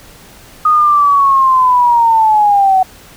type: linear sweep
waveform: sine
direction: down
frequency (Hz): 1244.5 to 744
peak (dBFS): -6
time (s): 0.65-2.83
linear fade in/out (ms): 5
effects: pink hiss -39 dBFS RMS until 3.16 s